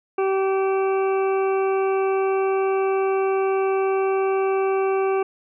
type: harmonic tone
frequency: 385.8 Hz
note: G4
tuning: 28 cents flat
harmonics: 1 / 2 / 3 / 4 / 6 / 7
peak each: -19 / -27 / -30 / -38 / -37 / -39 dBFS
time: 0.18-5.23 s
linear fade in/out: 5 ms
effects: none